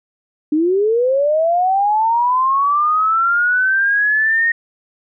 sine linear sweep, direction up, 293.7 to 1864.7 Hz, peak -12 dBFS, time 0.52-4.52 s, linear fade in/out 5 ms, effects none

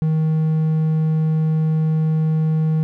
triangle tone, 157.6 Hz, D#3, 23 cents sharp, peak -13 dBFS, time 0.02-2.83 s, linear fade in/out 0 ms, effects none

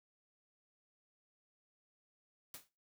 white noise with exponential decay, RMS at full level -45 dBFS, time 2.54-2.69 s, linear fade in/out 2 ms, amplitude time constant 32 ms, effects noise-tail reverb RT60 0.3 s tail -19 dB re dry

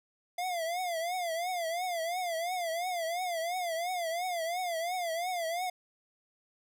square tone with vibrato, 693 Hz, F5, 14 cents flat, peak -32 dBFS, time 0.38-5.7 s, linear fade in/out 5 ms, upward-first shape triangle, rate 2.9 Hz, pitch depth 140 cents each way, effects none

